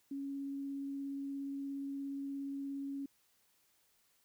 sine tone with vibrato, 277.2 Hz, C#4, in tune, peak -38 dBFS, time 0.11-3.06 s, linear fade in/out 5 ms, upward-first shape triangle, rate 17 Hz, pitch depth 9 cents each way, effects white hiss -73 dBFS RMS until 4.24 s

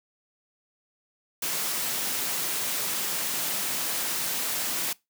white high-pass noise, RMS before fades -29 dBFS, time 1.42-4.93 s, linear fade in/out 5 ms, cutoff 130 Hz, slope 24 dB/octave, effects noise-tail reverb RT60 0.2 s tail -22 dB re dry

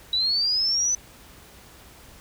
sine linear sweep, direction up, 3877 to 6060 Hz, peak -20 dBFS, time 0.13-0.95 s, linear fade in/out 2 ms, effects added 60 Hz sine -54 dBFS peak until 2.2 s + pink hiss -49 dBFS RMS until 2.2 s

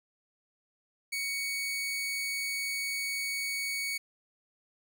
sawtooth tone, 2234 Hz, C#7, 13 cents sharp, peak -28 dBFS, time 1.12-3.98 s, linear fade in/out 10 ms, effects 11-bit

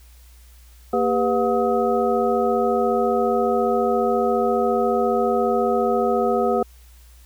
sine tone cluster, 232.3 / 401.4 / 495.9 / 721 / 1267 Hz, A#3 / G4 / B4 / F#5 / D#6, -6 / +41 / +7 / -45 / +31 cents, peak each -25 / -22 / -22 / -23 / -28 dBFS, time 0.93-6.63 s, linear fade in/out 5 ms, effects added 60 Hz sine -45 dBFS peak until 7.25 s + white hiss -55 dBFS RMS until 7.25 s

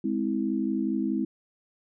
sine chord, Ab augmented, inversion none, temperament just, 207.7 / 259.6 / 324.5 Hz, Ab3 / C4 / E4, 0 / -13 / -27 cents, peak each -29 dBFS, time 0.04-1.25 s, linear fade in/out 5 ms, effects none

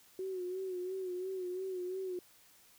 sine tone with vibrato, 370 Hz, F#4, in tune, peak -36 dBFS, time 0.19-2.19 s, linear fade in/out 2 ms, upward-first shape sine, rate 2.9 Hz, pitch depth 57 cents each way, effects white hiss -63 dBFS RMS until 2.78 s

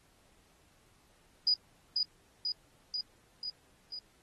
sine tone with echo, 4927 Hz, D#8, 18 cents flat, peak -24 dBFS, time 1.47-1.54 s, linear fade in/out 2 ms, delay 490 ms, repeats 5, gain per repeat -3 dB, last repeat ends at 3.99 s, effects pink hiss -67 dBFS RMS until 4.22 s + AAC 32 kbps

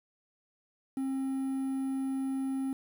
triangle tone with quantisation, 267.5 Hz, C4, 38 cents sharp, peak -28 dBFS, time 0.97-2.73 s, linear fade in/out 2 ms, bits 9, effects none

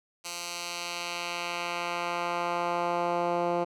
10% pulse tone with band-pass filter sweep, 173.6 Hz, F3, 10 cents flat, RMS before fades -31 dBFS, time 0.24-3.65 s, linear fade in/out 20 ms, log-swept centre 6400 to 520 Hz, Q 0.85, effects none

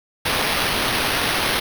blue noise with sample-and-hold, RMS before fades -21 dBFS, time 0.25-1.6 s, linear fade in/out 10 ms, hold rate 7350 Hz, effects none

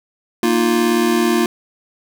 square chord, Bb suspended fourth, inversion none, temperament just, 233.1 / 310.8 / 349.6 Hz, Bb3 / Eb4 / F4, 0 / -2 / +2 cents, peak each -18 / -22 / -17 dBFS, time 0.43-1.46 s, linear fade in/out 2 ms, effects none

